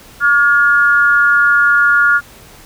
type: tone with amplitude modulation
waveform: sine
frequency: 1420 Hz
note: F6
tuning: 28 cents sharp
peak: -4 dBFS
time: 0.2-2.21 s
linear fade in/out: 50 ms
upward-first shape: sine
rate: 274 Hz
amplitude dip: 75%
effects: pink hiss -40 dBFS RMS until 2.65 s